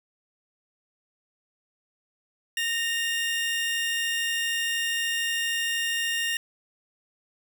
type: tone pair together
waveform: 40% pulse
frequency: 1845 / 2804 Hz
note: A#6 / F7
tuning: -18 / +6 cents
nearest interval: perfect fifth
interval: 724 cents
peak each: -27 dBFS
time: 2.57-6.37 s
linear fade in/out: 2 ms
effects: none